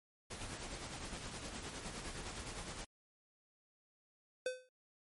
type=noise with tremolo; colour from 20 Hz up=pink; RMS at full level=-44 dBFS; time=0.3-2.85 s; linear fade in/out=10 ms; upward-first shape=sine; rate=9.7 Hz; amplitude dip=45%
type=tone with exponential decay; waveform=square; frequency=509 Hz; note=C5; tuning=48 cents flat; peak=-33 dBFS; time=4.46-4.69 s; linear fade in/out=2 ms; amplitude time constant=49 ms
effects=MP3 48 kbps